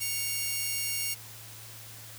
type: tone pair together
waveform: 5% pulse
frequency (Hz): 2217 / 2793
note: C#7 / F7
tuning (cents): 0 / -1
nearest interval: major third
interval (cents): 399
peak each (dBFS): -23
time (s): 0-1.15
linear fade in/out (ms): 20
effects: added 111 Hz sine -50 dBFS peak until 2.18 s + white hiss -47 dBFS RMS until 2.18 s